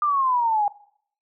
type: exponential sweep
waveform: sine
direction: down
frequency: 1212 to 806 Hz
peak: -18 dBFS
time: 0.02-0.68 s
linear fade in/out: 2 ms
effects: noise-tail reverb RT60 0.6 s tail -20 dB re dry